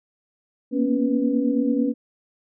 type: tone cluster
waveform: sine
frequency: 232.9 / 242 / 277 / 489.3 Hz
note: A#3 / B3 / C#4 / B4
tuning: -1 / -35 / -1 / -16 cents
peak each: -26 / -24 / -21 / -28 dBFS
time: 0.71-1.94 s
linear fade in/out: 50 ms
effects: none